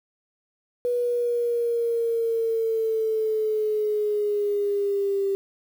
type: linear sweep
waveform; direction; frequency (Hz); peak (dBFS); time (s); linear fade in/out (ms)
sine; down; 488.5 to 392; -21; 0.85-5.35; 0
effects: 8-bit

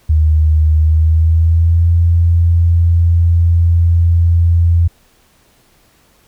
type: tone with pitch glide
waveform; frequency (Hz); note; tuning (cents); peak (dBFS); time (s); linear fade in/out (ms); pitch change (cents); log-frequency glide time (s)
sine; 77.78 to 84.82; D#2 to E2; 0 to +50; -7; 0.09-4.88; 10; +150; 0.75-1.89
effects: pink hiss -52 dBFS RMS until 6.27 s

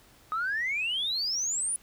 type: exponential sweep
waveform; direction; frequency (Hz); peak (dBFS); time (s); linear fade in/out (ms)
sine; up; 1240 to 9956; -26; 0.32-1.76; 0
effects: tanh soft clip ceiling -23 dBFS + pink hiss -58 dBFS RMS until 1.82 s

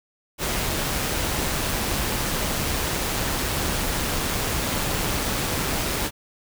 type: noise with amplitude modulation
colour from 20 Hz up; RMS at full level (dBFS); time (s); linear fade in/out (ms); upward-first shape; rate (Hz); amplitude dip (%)
pink; -24; 0.38-6.11; 50; sine; 143; 25
effects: none

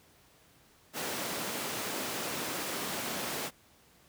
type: high-pass noise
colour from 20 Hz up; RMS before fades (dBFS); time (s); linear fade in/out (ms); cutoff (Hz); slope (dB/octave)
pink; -36; 0.93-3.51; 50; 220; 12
effects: pink hiss -62 dBFS RMS until 4.08 s + high-pass 60 Hz 12 dB/octave

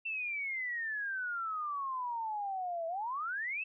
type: exponential two-way sweep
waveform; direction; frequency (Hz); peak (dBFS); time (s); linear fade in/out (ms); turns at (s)
sine; down then up; 2702 to 650 to 2702; -34; 0.05-3.64; 10; 2.87
effects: none

